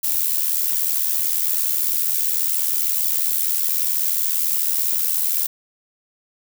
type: noise with amplitude modulation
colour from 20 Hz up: violet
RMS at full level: -17 dBFS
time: 0.03-5.47 s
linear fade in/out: 10 ms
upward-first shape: sine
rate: 80 Hz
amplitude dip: 80%
effects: none